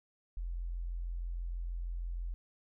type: tone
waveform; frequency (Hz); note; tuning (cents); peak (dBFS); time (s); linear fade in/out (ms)
sine; 43.14; F1; -20; -35; 0.37-2.34; 0
effects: none